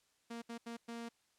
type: tone bursts at uneven times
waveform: sawtooth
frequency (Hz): 233.1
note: A#3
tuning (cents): 0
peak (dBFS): -39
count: 4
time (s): 0.3-0.42 / 0.49-0.58 / 0.66-0.77 / 0.88-1.09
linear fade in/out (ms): 10
effects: white hiss -75 dBFS RMS until 1.38 s + low-pass 9000 Hz 12 dB/octave